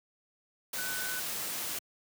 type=tone in noise; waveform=sine; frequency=1501 Hz; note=F#6; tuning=24 cents sharp; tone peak=-37 dBFS; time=0.78-1.2 s; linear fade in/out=5 ms; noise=white; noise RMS=-36 dBFS; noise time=0.73-1.79 s; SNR=-4 dB; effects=high-pass 100 Hz 12 dB/octave